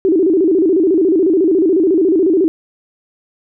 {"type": "tone with vibrato", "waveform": "sine", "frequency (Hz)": 350.1, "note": "F4", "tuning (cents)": 4, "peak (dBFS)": -9, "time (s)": [0.05, 2.48], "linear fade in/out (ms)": 0, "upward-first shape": "square", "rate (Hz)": 14, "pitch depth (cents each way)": 160, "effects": []}